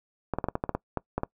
clicks, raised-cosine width 1 ms, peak -13 dBFS, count 11, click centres 0.337 / 0.386 / 0.442 / 0.486 / 0.554 / 0.639 / 0.693 / 0.75 / 0.973 / 1.18 / 1.234 s, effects noise-tail reverb RT60 0.1 s tail -23 dB re dry

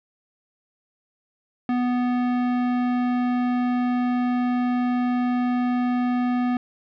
sine tone with tanh clipping, 246.9 Hz, B3, in tune, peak -22 dBFS, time 1.69-6.57 s, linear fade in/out 2 ms, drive 17 dB, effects none

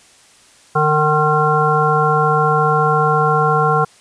harmonic tone, 152.4 Hz, D#3, 36 cents flat, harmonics 1 / 3 / 5 / 7 / 9, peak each -18 / -18 / -18 / -18 / -18 dBFS, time 0.75-3.85 s, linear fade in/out 10 ms, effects white hiss -48 dBFS RMS until 4 s + resampled to 22050 Hz

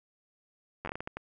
slowing click train, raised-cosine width 0.5 ms, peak -21 dBFS, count 9, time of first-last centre 0.85-1.17 s, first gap 10 ms, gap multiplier 1.38, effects none

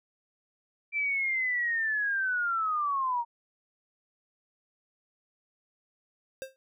sine linear sweep, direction down, 2349 to 924 Hz, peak -26 dBFS, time 0.92-3.25 s, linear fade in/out 50 ms
square tone with exponential decay, 530 Hz, C5, 22 cents sharp, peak -32 dBFS, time 6.42-6.56 s, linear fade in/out 0 ms, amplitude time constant 29 ms
effects none

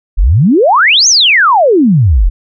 sine exponential two-way sweep, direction up then down, 36.11 to 6645 to 36.11 Hz, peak -4 dBFS, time 0.17-2.3 s, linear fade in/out 20 ms, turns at 1.08 s, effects none

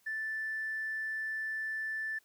triangle tone with tanh clipping, 1760 Hz, A6, in tune, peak -33 dBFS, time 0.06-2.19 s, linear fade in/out 10 ms, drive 1 dB, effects white hiss -69 dBFS RMS until 2.24 s

